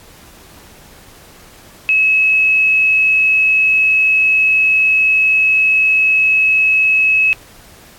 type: tone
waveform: sine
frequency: 2576 Hz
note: E7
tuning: 41 cents flat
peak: -9 dBFS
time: 1.89-7.33 s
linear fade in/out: 0 ms
effects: pink hiss -42 dBFS RMS until 7.98 s + AAC 64 kbps